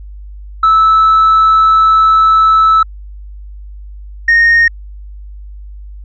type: tone pair in turn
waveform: sine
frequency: 1309 / 1851.2 Hz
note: E6 / A#6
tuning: -13 / -13 cents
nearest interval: tritone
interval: 600 cents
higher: second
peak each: -3 dBFS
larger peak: neither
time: 0.63-2.83 / 4.28-4.68 s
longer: first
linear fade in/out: 5 ms
effects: tanh soft clip ceiling -3 dBFS + added 50 Hz sine -27 dBFS peak until 6.04 s